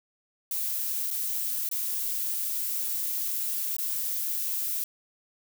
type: noise with dropouts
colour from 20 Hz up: violet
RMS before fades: -30 dBFS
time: 0.51-4.84 s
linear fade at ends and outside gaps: 2 ms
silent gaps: 1.105-1.11 / 1.69-1.713 / 3.767-3.784 s
effects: none